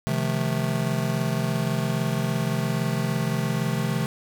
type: chord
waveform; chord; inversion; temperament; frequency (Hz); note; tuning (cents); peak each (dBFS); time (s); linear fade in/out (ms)
square; F dominant seventh; second; just; 130.96 / 157.15 / 174.61 / 218.3; C3 / Eb3 / F3 / A3; +2 / +18 / 0 / -13; -28 / -29 / -31 / -30; 0.07-4.06; 0
effects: none